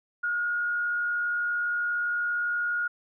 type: tone with frequency modulation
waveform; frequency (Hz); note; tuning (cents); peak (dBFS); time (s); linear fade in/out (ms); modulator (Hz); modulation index
sine; 1431; F6; +42; -25; 0.23-2.88; 10; 72.4; 0.33
effects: none